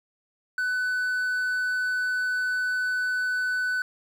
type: tone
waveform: triangle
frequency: 1499 Hz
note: F#6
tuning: 22 cents sharp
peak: -22 dBFS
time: 0.58-3.82 s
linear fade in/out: 2 ms
effects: 9-bit